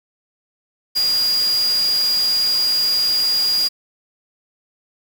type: tone in noise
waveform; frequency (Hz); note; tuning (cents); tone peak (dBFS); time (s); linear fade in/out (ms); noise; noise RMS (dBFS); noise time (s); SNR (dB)
sine; 4841; D#8; -48; -15; 0.95-3.69; 20; white; -29; 0.95-3.69; +11
effects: none